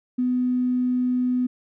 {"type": "tone with tanh clipping", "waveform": "triangle", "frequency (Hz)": 250, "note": "B3", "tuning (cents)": 21, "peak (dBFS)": -19, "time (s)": [0.18, 1.47], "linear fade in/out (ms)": 10, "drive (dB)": 3, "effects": []}